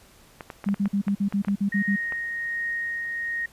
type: clicks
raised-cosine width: 0.5 ms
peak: -20 dBFS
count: 11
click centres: 0.408 / 0.502 / 0.642 / 0.688 / 0.743 / 0.857 / 1.082 / 1.325 / 1.448 / 1.484 / 2.123 s
type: tone bursts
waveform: sine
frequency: 200.1 Hz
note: G3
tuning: 36 cents sharp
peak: -20 dBFS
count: 10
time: 0.66-1.962 s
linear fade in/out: 10 ms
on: 87 ms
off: 48 ms
type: tone with tremolo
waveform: sine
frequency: 1864.7 Hz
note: A#6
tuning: in tune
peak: -25 dBFS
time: 1.72-3.46 s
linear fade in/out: 5 ms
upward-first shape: triangle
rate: 1.3 Hz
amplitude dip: 30%
effects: pink hiss -54 dBFS RMS until 3.52 s + resampled to 32000 Hz